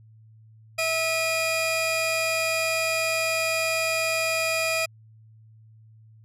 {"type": "tone pair together", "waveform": "sawtooth", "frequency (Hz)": [649, 2448], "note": ["E5", "D#7"], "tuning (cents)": [-27, -29], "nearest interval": "octave + major seventh", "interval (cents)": 2298, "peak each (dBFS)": [-22, -22], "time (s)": [0.78, 4.86], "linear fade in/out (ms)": 10, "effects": ["added 110 Hz sine -49 dBFS peak until 6.24 s", "low-pass 12000 Hz 12 dB/octave"]}